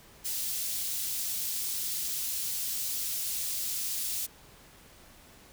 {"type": "high-pass noise", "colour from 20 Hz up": "white", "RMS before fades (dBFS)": -33, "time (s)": [0.24, 4.27], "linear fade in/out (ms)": 20, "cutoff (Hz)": 3900, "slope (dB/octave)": 12, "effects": ["pink hiss -55 dBFS RMS until 5.52 s"]}